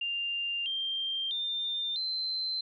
sine tone with pitch steps, 2794 / 3173 / 3603 / 4091 Hz, F7 / G7 / A7 / C8, 0 / +20 / +40 / -40 cents, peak -30 dBFS, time 0.01-2.61 s, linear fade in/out 5 ms, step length 650 ms, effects none

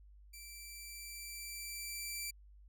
10% pulse tone with level ramp, 2337 Hz, D7, 9 cents flat, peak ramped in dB -41 to -30 dBFS, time 0.33-2.31 s, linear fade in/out 10 ms, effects added 50 Hz sine -56 dBFS peak until 2.68 s

